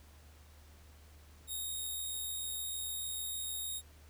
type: tone with amplitude modulation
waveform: 5% pulse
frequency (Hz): 3729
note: A#7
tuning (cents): 0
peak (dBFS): -28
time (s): 1.47-3.82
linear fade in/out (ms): 50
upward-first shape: sine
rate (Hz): 86.6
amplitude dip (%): 30
effects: added 75 Hz sine -56 dBFS peak until 4.09 s + pink hiss -63 dBFS RMS until 4.09 s